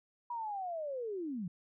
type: linear sweep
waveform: sine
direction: down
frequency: 974 to 162.8 Hz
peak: -36 dBFS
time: 0.3-1.48 s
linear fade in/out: 5 ms
effects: none